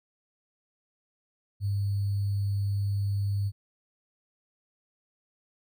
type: tone with sample-and-hold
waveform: sine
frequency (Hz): 100.1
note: G2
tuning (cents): +37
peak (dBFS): -25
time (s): 1.6-3.52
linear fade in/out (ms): 50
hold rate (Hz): 4410
effects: none